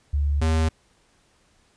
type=tone pair in turn; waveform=sine / square; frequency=72 / 80.07 Hz; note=D2 / E2; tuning=-34 / -50 cents; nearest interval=major second; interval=184 cents; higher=second; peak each=-19 dBFS; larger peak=neither; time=0.13-0.41 / 0.41-0.69 s; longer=neither; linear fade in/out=10 ms; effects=pink hiss -62 dBFS RMS until 1.76 s + resampled to 22050 Hz